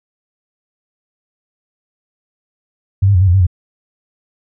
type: tone with pitch steps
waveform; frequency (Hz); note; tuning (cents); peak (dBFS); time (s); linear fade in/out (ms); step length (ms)
sine; 97 / 100.6 / 89.2 / 97.1 / 87.3 / 96.7 / 88.7; G2 / G2 / F2 / G2 / F2 / G2 / F2; -18 / +45 / +37 / -16 / 0 / -23 / +27; -7; 3.02-3.468; 10; 64
effects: none